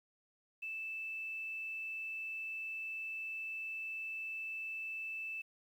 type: tone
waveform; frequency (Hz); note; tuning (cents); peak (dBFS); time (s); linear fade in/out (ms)
sine; 2637; E7; 0; -39; 0.62-5.42; 10
effects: 11-bit